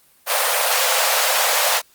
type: high-pass noise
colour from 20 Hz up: pink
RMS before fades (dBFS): -18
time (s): 0.26-1.82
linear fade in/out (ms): 50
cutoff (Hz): 490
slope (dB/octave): 96
effects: white hiss -55 dBFS RMS until 1.94 s + Opus 32 kbps